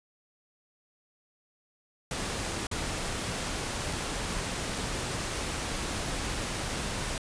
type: noise with dropouts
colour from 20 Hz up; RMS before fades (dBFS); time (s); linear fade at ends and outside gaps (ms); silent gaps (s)
pink; -33; 2.11-7.18; 2; 2.669-2.713
effects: resampled to 22050 Hz